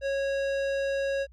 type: tone with tanh clipping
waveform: sine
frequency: 550 Hz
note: C#5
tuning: 14 cents flat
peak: -28 dBFS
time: 0.01-1.27 s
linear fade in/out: 50 ms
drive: 16 dB
effects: added 60 Hz sine -50 dBFS peak until 1.32 s